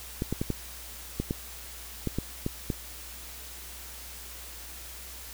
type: clicks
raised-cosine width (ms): 3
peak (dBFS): -15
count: 10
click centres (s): 0.221 / 0.326 / 0.415 / 0.503 / 1.2 / 1.309 / 2.073 / 2.186 / 2.464 / 2.702
effects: added 60 Hz sine -47 dBFS peak until 5.33 s + white hiss -44 dBFS RMS until 5.33 s